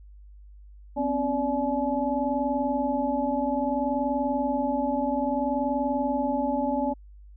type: tone cluster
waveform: sine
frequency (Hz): 253.9 / 274.5 / 580 / 853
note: B3 / C#4 / D5 / G#5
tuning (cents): +48 / -17 / -22 / +46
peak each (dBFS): -29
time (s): 0.96-6.94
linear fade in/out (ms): 20
effects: added 50 Hz sine -45 dBFS peak until 7.36 s